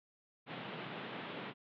pink band-pass noise, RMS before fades -45 dBFS, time 0.46-1.54 s, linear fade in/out 50 ms, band 130 to 3600 Hz, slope 48 dB/octave, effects none

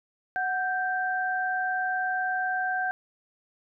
sine tone pair together, 740 / 1568 Hz, F#5 / G6, 0 / 0 cents, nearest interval octave + minor second, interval 1300 cents, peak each -28 / -28 dBFS, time 0.36-2.91 s, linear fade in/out 0 ms, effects none

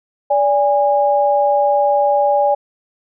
sine tone pair together, 579.1 / 819 Hz, D5 / G#5, -24 / -24 cents, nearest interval tritone, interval 600 cents, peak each -14 dBFS, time 0.3-2.55 s, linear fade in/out 10 ms, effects none

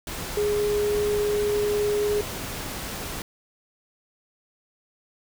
sine tone in noise, 415.3 Hz, G#4, in tune, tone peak -21 dBFS, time 0.37-2.21 s, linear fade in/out 2 ms, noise pink, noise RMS -33 dBFS, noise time 0.07-3.22 s, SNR +9 dB, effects none

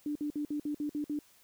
sine tone bursts, 295.5 Hz, D4, 11 cents sharp, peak -31 dBFS, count 8, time 0.06-1.19 s, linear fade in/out 2 ms, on 94 ms, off 54 ms, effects white hiss -63 dBFS RMS until 1.43 s

